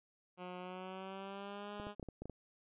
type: tone with pitch glide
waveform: 10% pulse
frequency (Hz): 180.6 to 206.3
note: F#3 to G#3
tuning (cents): -42 to -11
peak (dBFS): -36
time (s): 0.37-1.95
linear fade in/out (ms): 50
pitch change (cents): +231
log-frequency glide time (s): 0.59-1.72
type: clicks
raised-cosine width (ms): 2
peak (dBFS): -32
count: 8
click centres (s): 1.799 / 1.869 / 1.997 / 2.028 / 2.087 / 2.22 / 2.256 / 2.297
effects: resampled to 8000 Hz